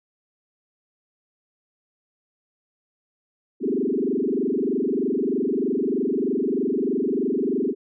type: tone with frequency modulation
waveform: sine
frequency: 324.2 Hz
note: E4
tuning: 29 cents flat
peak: -20 dBFS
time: 3.6-7.75 s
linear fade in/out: 50 ms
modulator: 23.2 Hz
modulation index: 4.2
effects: none